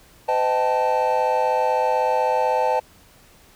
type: chord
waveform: triangle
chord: A half-diminished seventh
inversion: first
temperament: equal with one note detuned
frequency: 510.4 / 622.3 / 784 / 880 Hz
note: C5 / Eb5 / G5 / A5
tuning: -43 / 0 / 0 / 0 cents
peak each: -21 / -23 / -24 / -19 dBFS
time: 0.28-2.8 s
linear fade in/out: 10 ms
effects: pink hiss -52 dBFS RMS until 3.55 s